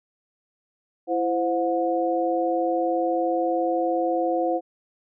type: tone cluster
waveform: sine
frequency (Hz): 333.9 / 520 / 723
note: E4 / C5 / F#5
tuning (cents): +22 / -11 / -40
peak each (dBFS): -25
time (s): 1.07-4.61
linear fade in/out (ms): 50
effects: none